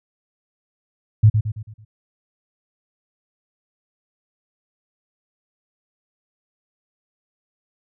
sine tone with echo, 107.8 Hz, A2, 35 cents flat, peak -7 dBFS, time 1.23-1.3 s, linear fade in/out 10 ms, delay 110 ms, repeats 5, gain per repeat -7 dB, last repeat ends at 1.85 s, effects none

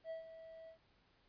triangle tone with ADSR envelope, 650 Hz, E5, 24 cents flat, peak -39 dBFS, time 0.04-0.78 s, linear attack 64 ms, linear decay 130 ms, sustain -11 dB, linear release 96 ms, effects pink hiss -73 dBFS RMS until 1.28 s + resampled to 11025 Hz

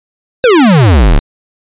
square exponential sweep, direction down, 533 to 31.45 Hz, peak -4 dBFS, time 0.44-1.19 s, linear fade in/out 0 ms, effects resampled to 8000 Hz

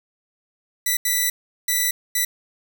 5% pulse tone bursts at uneven times, 1975.5 Hz, B6, in tune, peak -8 dBFS, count 4, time 0.86-0.97 / 1.05-1.3 / 1.68-1.91 / 2.15-2.25 s, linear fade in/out 5 ms, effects none

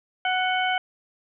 harmonic tone with a mistuned harmonic, 740 Hz, F#5, in tune, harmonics 1 / 2 / 3 / 4, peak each -24 / -27 / -29 / -30 dBFS, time 0.25-0.78 s, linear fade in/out 2 ms, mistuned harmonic 4, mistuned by +47 cents, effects none

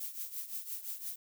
violet noise with tremolo, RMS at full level -38 dBFS, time 0-1.16 s, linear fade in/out 5 ms, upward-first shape triangle, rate 5.8 Hz, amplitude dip 80%, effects none

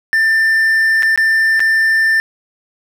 triangle tone with dropouts, 1786 Hz, A6, 25 cents sharp, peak -8 dBFS, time 0.13-2.2 s, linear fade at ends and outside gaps 0 ms, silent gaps 1.024-1.031 / 1.16-1.176 / 1.595-1.603 s, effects none

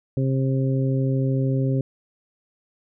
harmonic tone, 133.2 Hz, C3, 31 cents sharp, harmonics 1 / 2 / 3 / 4, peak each -20 / -26 / -30 / -32 dBFS, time 0.17-1.81 s, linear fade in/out 2 ms, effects none

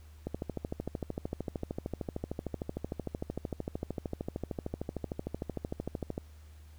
click train, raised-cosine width 2 ms, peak -21 dBFS, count 79, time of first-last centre 0.27-6.179 s, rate 13.2 Hz, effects added 76 Hz sine -50 dBFS peak until 6.78 s + pink hiss -64 dBFS RMS until 6.78 s

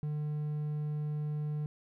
triangle tone, 150 Hz, D3, 37 cents sharp, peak -30 dBFS, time 0.03-1.66 s, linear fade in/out 0 ms, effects none

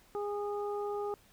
harmonic tone, 410.6 Hz, G#4, 20 cents flat, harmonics 1 / 2 / 3, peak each -34 / -40 / -44 dBFS, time 0.15-1.14 s, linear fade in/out 0 ms, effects pink hiss -63 dBFS RMS until 1.32 s

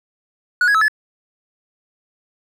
triangle tone with pitch steps, 1461 / 1662 / 1300 / 1721 Hz, F#6 / G#6 / E6 / A6, -22 / +1 / -24 / -39 cents, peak -10 dBFS, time 0.61-0.882 s, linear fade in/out 2 ms, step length 68 ms, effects none

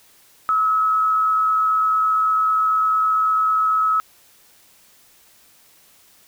sine tone with frequency modulation, 1288 Hz, E6, 41 cents flat, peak -15 dBFS, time 0.49-4 s, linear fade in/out 0 ms, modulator 115 Hz, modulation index 0.23, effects white hiss -53 dBFS RMS until 6.27 s

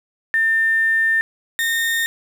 sine / 35% pulse tone pair in turn, 1800 / 1833.6 Hz, A6 / A#6, +39 / -29 cents, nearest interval unison, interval 32 cents, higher second, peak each -14 / -16 dBFS, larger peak first, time 0.34-1.21 / 1.59-2.06 s, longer first, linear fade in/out 0 ms, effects 7-bit

